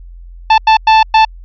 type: tone bursts at uneven times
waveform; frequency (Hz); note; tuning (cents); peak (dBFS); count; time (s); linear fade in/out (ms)
45% pulse; 880; A5; 0; -4; 4; 0.5-0.58 / 0.67-0.77 / 0.87-1.03 / 1.14-1.25; 5
effects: added 43 Hz sine -30 dBFS peak until 1.44 s + resampled to 11025 Hz